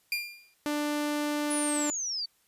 30% pulse tone with exponential decay, 2399 Hz, D7, 36 cents sharp, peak -23 dBFS, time 0.12-0.54 s, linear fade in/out 2 ms, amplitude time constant 91 ms
sawtooth tone, 295.7 Hz, D4, 12 cents sharp, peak -24 dBFS, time 0.66-1.9 s, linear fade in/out 0 ms
sine linear sweep, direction down, 10030 to 4435 Hz, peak -30 dBFS, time 1.5-2.26 s, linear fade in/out 10 ms
effects white hiss -68 dBFS RMS until 2.47 s + resampled to 32000 Hz

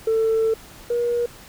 sine tone pair in turn, 446 / 477.4 Hz, A4 / A#4, +23 / +41 cents, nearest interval minor second, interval 118 cents, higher second, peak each -15 / -18 dBFS, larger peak first, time 0.07-0.54 / 0.9-1.26 s, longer first, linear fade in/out 5 ms, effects tanh soft clip ceiling -14 dBFS + pink hiss -44 dBFS RMS until 1.48 s

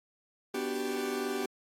40% pulse chord, G major seventh, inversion first, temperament equal, 246.9 / 293.7 / 370 / 392 Hz, B3 / D4 / F#4 / G4, 0 / 0 / 0 / 0 cents, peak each -37 / -39 / -39 / -33 dBFS, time 0.54-1.46 s, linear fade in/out 5 ms, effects AAC 48 kbps

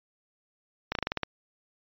slowing click train, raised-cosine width 0.3 ms, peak -12 dBFS, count 8, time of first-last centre 0.92-1.233 s, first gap 32 ms, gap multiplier 1.11, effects resampled to 11025 Hz

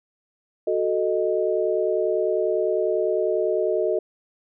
sine chord, D# diminished, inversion first, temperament equal, 370 / 440 / 622.3 Hz, F#4 / A4 / D#5, 0 / 0 / 0 cents, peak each -24 dBFS, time 0.67-3.99 s, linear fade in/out 5 ms, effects none

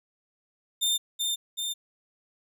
sawtooth tone with echo, 3608 Hz, A7, 43 cents sharp, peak -20 dBFS, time 0.81-0.98 s, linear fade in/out 20 ms, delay 380 ms, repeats 2, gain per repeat -3 dB, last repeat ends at 1.74 s, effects none

